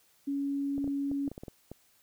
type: tone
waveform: sine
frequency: 279.9 Hz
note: C#4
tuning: 17 cents sharp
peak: -29 dBFS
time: 0.27-1.29 s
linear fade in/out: 10 ms
type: clicks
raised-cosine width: 2 ms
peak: -28 dBFS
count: 10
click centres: 0.78 / 0.843 / 0.877 / 1.115 / 1.278 / 1.316 / 1.379 / 1.435 / 1.482 / 1.716 s
effects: white hiss -66 dBFS RMS until 2.02 s